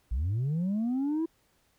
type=linear sweep; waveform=sine; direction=up; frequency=51.5 to 333.3 Hz; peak=-24 dBFS; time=0.11-1.26 s; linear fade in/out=10 ms; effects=tanh soft clip ceiling -25 dBFS + pink hiss -69 dBFS RMS until 1.78 s